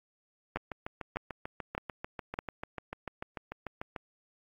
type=two click trains; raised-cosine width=0.5 ms; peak=-22 / -16 dBFS; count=24 / 4; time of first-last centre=0.57-3.962 / 0.56-2.389 s; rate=6.78 / 1.64 Hz; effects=AAC 64 kbps